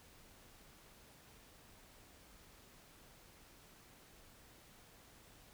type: silence
effects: pink hiss -62 dBFS RMS until 5.53 s